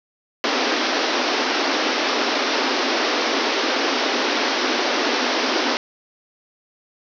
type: band-pass noise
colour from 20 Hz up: pink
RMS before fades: -21 dBFS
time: 0.44-5.77 s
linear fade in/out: 0 ms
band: 240 to 5800 Hz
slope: 96 dB/octave
effects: none